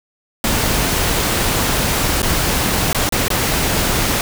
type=noise with dropouts; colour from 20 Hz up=pink; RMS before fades=-17 dBFS; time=0.44-4.21 s; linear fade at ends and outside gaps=1 ms; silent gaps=2.219-2.229 / 2.93-2.947 / 3.091-3.123 / 3.282-3.303 s; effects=none